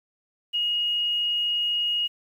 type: tone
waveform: sine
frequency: 2876 Hz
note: F#7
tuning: 50 cents flat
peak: -22 dBFS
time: 0.53-2.08 s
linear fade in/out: 20 ms
effects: 9-bit